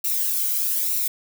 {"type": "noise with flanger", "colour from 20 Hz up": "violet", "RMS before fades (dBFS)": -23, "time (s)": [0.04, 1.08], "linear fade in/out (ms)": 5, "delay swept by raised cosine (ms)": [0.61, 1.14], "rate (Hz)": 1.1, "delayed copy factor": -0.55, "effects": []}